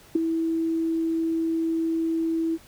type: tone with ADSR envelope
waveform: sine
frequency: 326.9 Hz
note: E4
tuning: 14 cents flat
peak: -14 dBFS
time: 0.15-2.58 s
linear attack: 7 ms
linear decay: 10 ms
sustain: -8 dB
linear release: 40 ms
effects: pink hiss -52 dBFS RMS until 2.67 s